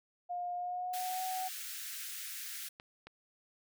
sine tone with pitch glide, 710 to 747.5 Hz, F5 to F#5, +28 to +17 cents, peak -35 dBFS, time 0.29-1.49 s, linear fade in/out 20 ms, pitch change +89 cents, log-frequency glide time 0.55-1.25 s
white high-pass noise, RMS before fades -43 dBFS, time 0.93-2.69 s, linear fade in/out 10 ms, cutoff 1400 Hz, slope 48 dB/octave
clicks, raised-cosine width 0.3 ms, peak -33 dBFS, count 2, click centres 2.799 / 3.07 s
effects none

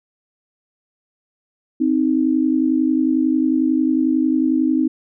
sine tone pair together, 261.6 / 312.7 Hz, C4 / D#4, 0 / +9 cents, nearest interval minor third, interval 309 cents, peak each -17 dBFS, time 1.8-4.88 s, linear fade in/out 10 ms, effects none

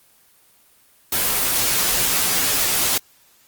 white noise with comb filter, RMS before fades -19 dBFS, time 1.12-2.98 s, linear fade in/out 5 ms, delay 13 ms, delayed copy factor -0.6, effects white hiss -55 dBFS RMS until 3.47 s + Opus 24 kbps

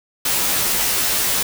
white noise with comb filter, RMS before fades -19 dBFS, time 0.25-1.43 s, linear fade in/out 5 ms, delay 13 ms, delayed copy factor -0.95, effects none

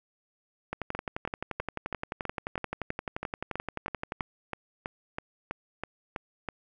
two click trains, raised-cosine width 0.5 ms, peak -18 / -17 dBFS, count 18 / 41, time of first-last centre 0.95-6.487 / 0.73-4.208 s, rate 3.07 / 11.5 Hz, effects none

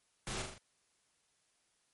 pink noise with echo, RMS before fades -40 dBFS, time 0.27-0.42 s, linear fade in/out 0 ms, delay 40 ms, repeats 4, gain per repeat -4 dB, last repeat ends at 0.58 s, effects white hiss -75 dBFS RMS until 1.93 s + MP3 48 kbps

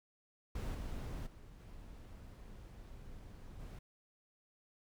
brown noise with level steps, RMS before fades -39 / -42 / -54 / -52 / -48 dBFS, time 0.55-3.79 s, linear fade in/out 5 ms, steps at 0.74 / 1.26 / 1.59 / 3.59 s, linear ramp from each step 10 ms, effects none

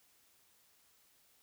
silence, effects white hiss -69 dBFS RMS until 1.42 s

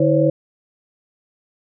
sine tone cluster, 148.5 / 324.1 / 516 / 557 Hz, D3 / E4 / C5 / C#5, +20 / -29 / -24 / +8 cents, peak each -18 dBFS, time 0-0.3 s, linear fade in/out 5 ms, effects none

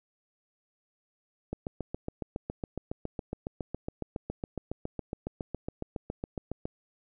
click train, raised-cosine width 2 ms, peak -20 dBFS, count 38, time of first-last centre 1.53-6.655 s, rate 7.22 Hz, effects none

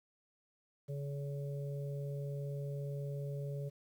harmonic tone, 141.3 Hz, C#3, 34 cents sharp, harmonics 1 / 3 / 4, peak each -38 / -47 / -48 dBFS, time 0.88-3.7 s, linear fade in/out 20 ms, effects 11-bit

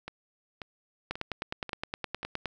two click trains, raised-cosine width 0.3 ms, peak -16 / -22 dBFS, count 14 / 5, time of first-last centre 1.11-2.457 / 0.08-2.231 s, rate 9.65 / 1.86 Hz, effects none

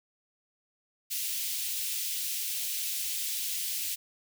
white high-pass noise, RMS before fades -33 dBFS, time 1.1-3.96 s, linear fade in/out 20 ms, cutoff 2500 Hz, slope 24 dB/octave, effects none

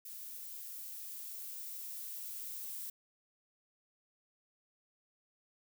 violet noise with level ramp, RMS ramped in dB -47 to -43 dBFS, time 0.05-2.9 s, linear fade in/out 5 ms, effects none

